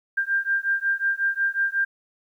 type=beating tone pair; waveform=sine; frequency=1589 / 1594.5 Hz; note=G6 / G6; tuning=+23 / +29 cents; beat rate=5.5 Hz; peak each=-24 dBFS; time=0.17-1.85 s; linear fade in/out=10 ms; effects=10-bit